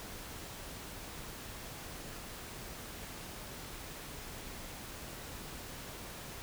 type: silence
effects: pink hiss -46 dBFS RMS until 6.42 s